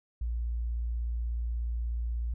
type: tone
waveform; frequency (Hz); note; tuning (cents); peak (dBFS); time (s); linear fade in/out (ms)
sine; 58.27; A#1; 0; -29; 0.21-2.34; 5
effects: none